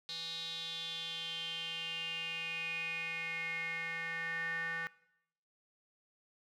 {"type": "tone with band-pass filter sweep", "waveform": "square", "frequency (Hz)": 165.1, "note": "E3", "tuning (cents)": 3, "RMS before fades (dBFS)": -40, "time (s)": [0.09, 4.87], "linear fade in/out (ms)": 0, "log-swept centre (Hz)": [4000, 1700], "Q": 8.1, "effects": ["noise-tail reverb RT60 0.8 s tail -20 dB re dry"]}